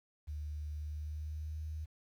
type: tone with pitch glide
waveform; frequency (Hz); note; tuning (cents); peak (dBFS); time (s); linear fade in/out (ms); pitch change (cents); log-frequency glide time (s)
sine; 74.9 to 77.77; D2 to D#2; +35 to 0; -38; 0.27-1.86; 20; +65; 0.72-1.66
effects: 11-bit